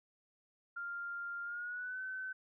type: tone with pitch glide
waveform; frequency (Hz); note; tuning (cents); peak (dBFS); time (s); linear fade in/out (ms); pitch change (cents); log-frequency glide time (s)
sine; 1396.9 to 1523.3; F6 to F#6; 0 to +50; -39; 0.76-2.33; 10; +150; 1.43-2.01
effects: none